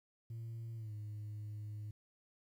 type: tone with pitch glide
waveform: sine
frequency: 114.4 to 105.51 Hz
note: A#2 to G#2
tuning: -32 to +28 cents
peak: -40 dBFS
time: 0.3-1.91 s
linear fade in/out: 5 ms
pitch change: -140 cents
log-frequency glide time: 0.75-0.93 s
effects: tanh soft clip ceiling -41 dBFS + 12-bit